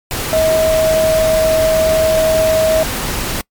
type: tone in noise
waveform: sine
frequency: 637 Hz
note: D#5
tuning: 41 cents sharp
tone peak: -10 dBFS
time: 0.33-2.83 s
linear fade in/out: 0 ms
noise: pink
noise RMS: -20 dBFS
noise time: 0.11-3.41 s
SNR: +7 dB
effects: noise-tail reverb RT60 0.1 s tail -25 dB re dry + MP3 96 kbps